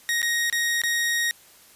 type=tone with dropouts; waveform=sawtooth; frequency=1876 Hz; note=A#6; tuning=11 cents sharp; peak=-18 dBFS; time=0.09-1.31 s; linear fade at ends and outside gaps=0 ms; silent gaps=0.218-0.228 / 0.499-0.526 / 0.817-0.836 s; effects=white hiss -52 dBFS RMS until 1.75 s + resampled to 32000 Hz